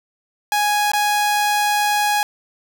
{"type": "tone with dropouts", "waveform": "sawtooth", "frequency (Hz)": 830.6, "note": "G#5", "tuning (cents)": 0, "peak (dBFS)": -12, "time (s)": [0.52, 2.23], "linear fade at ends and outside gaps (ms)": 1, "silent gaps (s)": [0.918, 0.934], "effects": []}